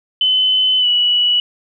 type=tone with pitch glide; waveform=sine; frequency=3033 to 2942 Hz; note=F#7 to F#7; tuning=+42 to -11 cents; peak=-11 dBFS; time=0.21-1.4 s; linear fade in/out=2 ms; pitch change=-53 cents; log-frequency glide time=0.79-0.87 s; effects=none